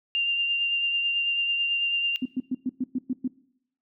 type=tone with vibrato; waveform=sine; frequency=2787 Hz; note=F7; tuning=4 cents flat; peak=-22 dBFS; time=0.15-2.16 s; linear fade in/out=0 ms; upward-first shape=triangle; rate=9.1 Hz; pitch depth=11 cents each way
type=tone bursts; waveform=sine; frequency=255.4 Hz; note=C4; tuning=42 cents flat; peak=-23 dBFS; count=8; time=2.22-3.278 s; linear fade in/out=5 ms; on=36 ms; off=110 ms
effects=noise-tail reverb RT60 0.7 s tail -20 dB re dry

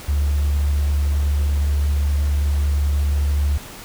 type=tone; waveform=triangle; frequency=72.1 Hz; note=D2; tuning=31 cents flat; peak=-12 dBFS; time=0.08-3.58 s; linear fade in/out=10 ms; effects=tanh soft clip ceiling -13 dBFS + pink hiss -37 dBFS RMS until 3.84 s

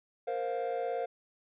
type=chord; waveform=triangle; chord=Bb suspended second; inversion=none; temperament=equal with one note detuned; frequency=466.2 / 523.3 / 703.7 Hz; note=Bb4 / C5 / F5; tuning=0 / 0 / +13 cents; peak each=-33 dBFS; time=0.27-1.06 s; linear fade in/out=10 ms; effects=tanh soft clip ceiling -23 dBFS + resampled to 8000 Hz

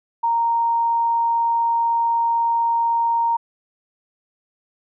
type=tone; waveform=sine; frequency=929 Hz; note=A#5; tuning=6 cents flat; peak=-16 dBFS; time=0.23-3.37 s; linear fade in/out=10 ms; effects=none

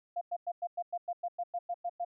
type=tone bursts; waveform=sine; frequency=698.5 Hz; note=F5; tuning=in tune; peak=-31 dBFS; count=13; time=0.16-2.049 s; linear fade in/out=10 ms; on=53 ms; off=100 ms; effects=none

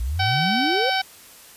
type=exponential sweep; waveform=sine; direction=up; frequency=55 to 555 Hz; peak=-22 dBFS; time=0-0.9 s; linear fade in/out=5 ms
type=harmonic tone; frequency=763 Hz; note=G5; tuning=47 cents flat; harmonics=1 / 2 / 3 / 4 / 5 / 6 / 7; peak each=-23 / -26 / -28 / -29 / -30 / -31 / -31 dBFS; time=0.19-1.02 s; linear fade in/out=10 ms
effects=white hiss -46 dBFS RMS until 1.56 s + resampled to 32000 Hz

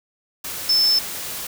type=tone in noise; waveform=sine; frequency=5274 Hz; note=E8; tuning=in tune; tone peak=-14 dBFS; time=0.69-0.99 s; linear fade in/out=5 ms; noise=white; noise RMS=-30 dBFS; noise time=0.44-1.47 s; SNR=+13 dB; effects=none

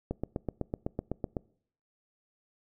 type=click train; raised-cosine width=2 ms; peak=-18 dBFS; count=11; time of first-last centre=0.11-1.368 s; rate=7.95 Hz; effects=noise-tail reverb RT60 0.6 s tail -24 dB re dry

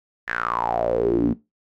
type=tone with band-pass filter sweep; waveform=sawtooth; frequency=58.27 Hz; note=A#1; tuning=in tune; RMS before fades=-22 dBFS; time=0.27-1.34 s; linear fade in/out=20 ms; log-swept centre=1800 to 240 Hz; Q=8.9; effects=noise-tail reverb RT60 0.2 s tail -17 dB re dry

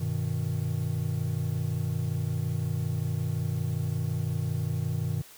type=chord; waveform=triangle; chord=G augmented; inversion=none; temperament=equal; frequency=98 / 123.47 / 155.56 Hz; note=G2 / B2 / D#3; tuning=0 / 0 / 0 cents; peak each=-30 / -29 / -29 dBFS; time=0-5.22 s; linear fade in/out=10 ms; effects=white hiss -51 dBFS RMS until 5.37 s

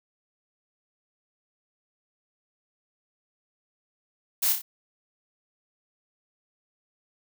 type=noise with echo; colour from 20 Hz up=blue; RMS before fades=-24 dBFS; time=4.42-4.53 s; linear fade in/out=10 ms; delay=30 ms; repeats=3; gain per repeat=-5 dB; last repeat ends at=4.62 s; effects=none

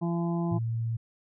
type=harmonic tone; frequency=170 Hz; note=F3; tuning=46 cents flat; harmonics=1 / 2 / 4 / 5 / 6; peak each=-27 / -33 / -39 / -41 / -43 dBFS; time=0.01-0.59 s; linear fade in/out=20 ms
type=tone; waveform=sine; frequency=114.5 Hz; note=A#2; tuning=31 cents flat; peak=-27 dBFS; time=0.51-0.97 s; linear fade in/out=10 ms
effects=none

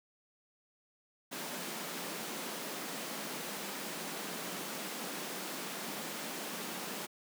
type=high-pass noise; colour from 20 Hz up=pink; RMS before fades=-41 dBFS; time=1.31-7.07 s; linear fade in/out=20 ms; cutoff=170 Hz; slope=48 dB/octave; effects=none

